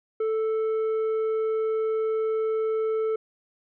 sine tone with tanh clipping, 440 Hz, A4, in tune, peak -24 dBFS, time 0.2-3.16 s, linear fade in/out 5 ms, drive 6 dB, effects none

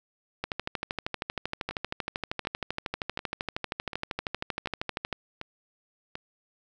two click trains, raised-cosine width 0.3 ms, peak -20 / -14 dBFS, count 7 / 61, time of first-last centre 1.71-6.154 / 0.44-5.128 s, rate 1.35 / 12.8 Hz, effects none

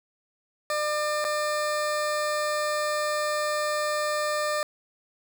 20% pulse tone with dropouts, 600 Hz, D5, 37 cents sharp, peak -20 dBFS, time 0.7-4.63 s, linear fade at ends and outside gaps 1 ms, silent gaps 1.243-1.249 s, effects none

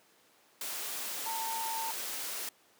sine tone in noise, 902 Hz, A5, 43 cents sharp, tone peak -35 dBFS, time 1.26-1.91 s, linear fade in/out 2 ms, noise white, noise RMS -38 dBFS, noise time 0.61-2.49 s, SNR 0 dB, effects pink hiss -64 dBFS RMS until 2.79 s + high-pass 300 Hz 12 dB/octave

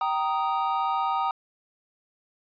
triangle chord, Eb major, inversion first, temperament just, 777.8 / 933.4 / 1244.5 Hz, G5 / Bb5 / Eb6, -14 / +2 / 0 cents, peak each -26 dBFS, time 0.01-1.31 s, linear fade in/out 2 ms, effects resampled to 11025 Hz

